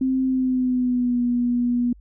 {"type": "tone with pitch glide", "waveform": "sine", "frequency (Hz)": [261.6, 242.7], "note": ["C4", "B3"], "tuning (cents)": [0, -30], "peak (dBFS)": -18, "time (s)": [0.01, 1.93], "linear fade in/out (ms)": 5, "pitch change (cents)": -130, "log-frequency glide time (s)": [0.25, 1.21], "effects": ["added 50 Hz sine -45 dBFS peak until 2 s"]}